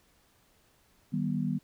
sine chord, Eb augmented, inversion none, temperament just, 155.56 / 194.45 / 243.1 Hz, Eb3 / G3 / B3, 0 / -14 / -27 cents, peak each -32 dBFS, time 1.12-1.59 s, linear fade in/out 20 ms, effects pink hiss -66 dBFS RMS until 1.63 s

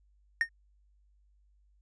triangle tone with exponential decay, 1839 Hz, A#6, 24 cents flat, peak -18 dBFS, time 0.41-0.49 s, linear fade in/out 1 ms, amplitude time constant 17 ms, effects added 50 Hz sine -63 dBFS peak until 1.81 s + resampled to 22050 Hz

